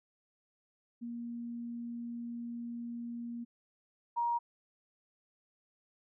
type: tone pair in turn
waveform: sine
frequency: 236.2 / 944.8 Hz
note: A#3 / A#5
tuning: +23 / +23 cents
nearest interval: 2 octaves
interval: 2400 cents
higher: second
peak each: -38 / -29 dBFS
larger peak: second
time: 1.01-3.45 / 4.16-4.39 s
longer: first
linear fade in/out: 20 ms
effects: none